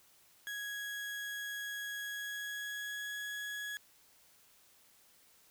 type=tone with pitch glide; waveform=35% pulse; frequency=1661.2 to 1675.7 Hz; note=G#6 to G#6; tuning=0 to +15 cents; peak=-37 dBFS; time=0.47-3.77 s; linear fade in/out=0 ms; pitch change=+15 cents; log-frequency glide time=2-3.17 s; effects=white hiss -65 dBFS RMS until 5.5 s